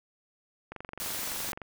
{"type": "click train", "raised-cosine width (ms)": 0.5, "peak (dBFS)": -25, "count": 22, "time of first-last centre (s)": [0.72, 1.617], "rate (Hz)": 23.4}
{"type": "noise", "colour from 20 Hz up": "white", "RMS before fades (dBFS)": -35, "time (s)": [1, 1.52], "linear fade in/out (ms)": 0}
{"effects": []}